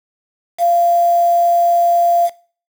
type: tone with quantisation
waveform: sine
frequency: 691 Hz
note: F5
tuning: 19 cents flat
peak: -10 dBFS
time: 0.58-2.3 s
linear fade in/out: 50 ms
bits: 5
effects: noise-tail reverb RT60 0.4 s tail -19 dB re dry